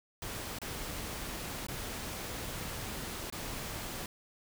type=noise with dropouts; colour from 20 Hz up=pink; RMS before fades=-40 dBFS; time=0.22-4.06 s; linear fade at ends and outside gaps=2 ms; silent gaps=0.587-0.616 / 1.668-1.684 / 3.301-3.324 s; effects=none